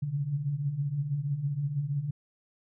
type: tone cluster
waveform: sine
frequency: 130 / 139.1 / 145.3 Hz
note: C3 / C#3 / D3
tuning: -11 / +6 / -18 cents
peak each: -37 / -37 / -29 dBFS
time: 0.02-2.11 s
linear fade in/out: 10 ms
effects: none